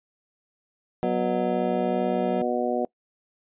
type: tone with pitch glide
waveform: square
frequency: 185 to 187.26 Hz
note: F#3 to F#3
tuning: 0 to +21 cents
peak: -30 dBFS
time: 1.03-2.42 s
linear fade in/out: 5 ms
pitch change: +21 cents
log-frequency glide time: 1.35-2.07 s
type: harmonic tone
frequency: 122.3 Hz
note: B2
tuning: 16 cents flat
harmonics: 2 / 3 / 4 / 5 / 6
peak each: -29 / -29 / -29 / -29 / -29 dBFS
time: 1.03-2.85 s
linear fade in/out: 0 ms
effects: noise-tail reverb RT60 0.1 s tail -23 dB re dry + resampled to 8000 Hz